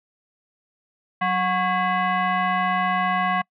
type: tone with frequency modulation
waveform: sine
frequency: 185.6 Hz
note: F#3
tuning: 6 cents sharp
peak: -19 dBFS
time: 1.21-3.42 s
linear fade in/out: 10 ms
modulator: 915 Hz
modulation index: 1.8
effects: noise-tail reverb RT60 0.1 s tail -26 dB re dry